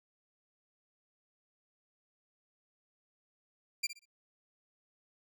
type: tone with echo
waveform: 20% pulse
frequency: 2375 Hz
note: D7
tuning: 19 cents sharp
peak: -25 dBFS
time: 3.83-3.87 s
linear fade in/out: 10 ms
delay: 62 ms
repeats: 3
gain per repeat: -12 dB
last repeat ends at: 4.056 s
effects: none